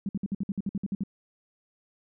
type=tone bursts; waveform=sine; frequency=197 Hz; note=G3; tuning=9 cents sharp; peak=-26 dBFS; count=12; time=0.06-1.036 s; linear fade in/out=2 ms; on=30 ms; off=56 ms; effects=none